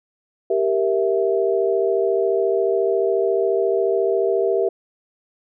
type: chord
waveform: sine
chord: E diminished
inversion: first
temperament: equal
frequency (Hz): 392 / 466.2 / 659.3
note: G4 / Bb4 / E5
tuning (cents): 0 / 0 / 0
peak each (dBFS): -19 / -21 / -23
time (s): 0.5-4.69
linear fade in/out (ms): 5
effects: none